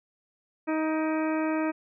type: harmonic tone with a mistuned harmonic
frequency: 314.1 Hz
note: D#4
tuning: 16 cents sharp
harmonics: 1 / 2 / 3 / 4 / 5 / 6 / 7 / 8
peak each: -26 / -32 / -36 / -38 / -40 / -42 / -43 / -44 dBFS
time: 0.67-1.72 s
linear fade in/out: 20 ms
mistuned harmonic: 7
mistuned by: +78 cents
effects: none